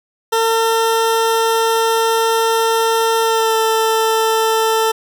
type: tone with pitch glide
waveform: 20% pulse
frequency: 452.4 to 444.9 Hz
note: A4 to A4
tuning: +48 to +19 cents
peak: -8 dBFS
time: 0.32-4.92 s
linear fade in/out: 10 ms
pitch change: -29 cents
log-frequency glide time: 3.21-3.57 s
effects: none